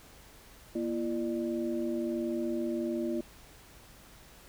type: tone cluster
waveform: sine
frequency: 237.7 / 339.1 / 598 Hz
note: A#3 / E4 / D5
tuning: +34 / +49 / +31 cents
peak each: -34 / -32 / -39 dBFS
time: 0.75-3.21 s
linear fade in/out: 5 ms
effects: added 50 Hz sine -60 dBFS peak until 4.48 s + pink hiss -55 dBFS RMS until 4.48 s